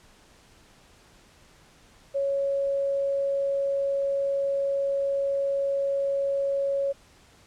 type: tone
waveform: sine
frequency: 554.4 Hz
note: C#5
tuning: in tune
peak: -23 dBFS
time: 2.14-6.93 s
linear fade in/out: 20 ms
effects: pink hiss -56 dBFS RMS until 7.46 s + low-pass 9000 Hz 12 dB/octave